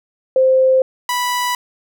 sine / sawtooth tone pair in turn, 522 / 985.4 Hz, C5 / B5, -4 / -4 cents, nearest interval major seventh, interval 1100 cents, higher second, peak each -9 / -13 dBFS, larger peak first, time 0.36-0.82 / 1.09-1.55 s, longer neither, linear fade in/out 2 ms, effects none

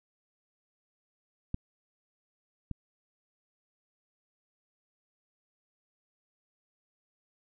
clicks, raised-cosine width 5 ms, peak -19 / -23 dBFS, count 2, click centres 1.544 / 2.713 s, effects none

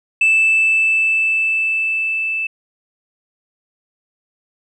sine tone with level ramp, 2637 Hz, E7, in tune, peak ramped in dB -8 to -18 dBFS, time 0.21-2.47 s, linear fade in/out 5 ms, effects tanh soft clip ceiling -8 dBFS

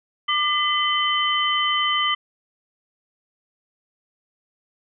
sine tone cluster, 1195 / 2023 / 3062 Hz, D6 / B6 / G7, +30 / +41 / -41 cents, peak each -22 / -25 / -22 dBFS, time 0.28-2.15 s, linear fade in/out 10 ms, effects none

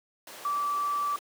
sine tone in noise, 1160 Hz, D6, 22 cents flat, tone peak -26 dBFS, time 0.45-1.16 s, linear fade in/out 2 ms, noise pink, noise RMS -43 dBFS, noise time 0.27-1.19 s, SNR +14 dB, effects high-pass 400 Hz 12 dB/octave

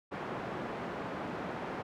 pink band-pass noise, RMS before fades -39 dBFS, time 0.11-1.83 s, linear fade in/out 20 ms, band 190 to 1400 Hz, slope 12 dB/octave, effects none

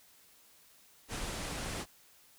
pink low-pass noise, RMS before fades -39 dBFS, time 1.08-1.86 s, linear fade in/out 50 ms, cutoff 11000 Hz, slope 48 dB/octave, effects white hiss -62 dBFS RMS until 2.38 s

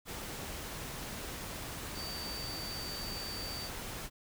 sine tone in noise, 4610 Hz, D8, 33 cents flat, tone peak -41 dBFS, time 1.94-3.7 s, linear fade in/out 50 ms, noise pink, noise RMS -42 dBFS, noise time 0.05-4.1 s, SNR -2 dB, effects none

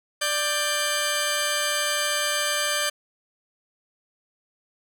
10% pulse tone pair together, 591 / 1573.2 Hz, D5 / G6, +11 / +6 cents, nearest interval octave + perfect fourth, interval 1695 cents, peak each -17 dBFS, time 0.21-2.9 s, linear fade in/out 10 ms, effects none

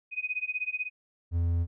sine tone with tremolo, 2500 Hz, D#7, 8 cents sharp, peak -26 dBFS, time 0.11-0.9 s, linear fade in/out 50 ms, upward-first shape sine, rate 16 Hz, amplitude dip 95%
triangle tone, 85.1 Hz, F2, 44 cents flat, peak -22 dBFS, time 1.31-1.67 s, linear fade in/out 50 ms
effects none

